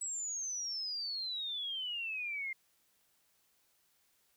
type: exponential sweep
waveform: sine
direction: down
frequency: 7902 to 2093 Hz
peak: -36 dBFS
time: 0.01-2.53 s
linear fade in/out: 5 ms
effects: white hiss -73 dBFS RMS until 4.36 s